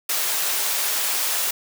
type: high-pass noise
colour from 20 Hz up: white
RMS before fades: -23 dBFS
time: 0.09-1.51 s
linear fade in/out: 5 ms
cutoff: 500 Hz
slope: 12 dB/octave
effects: none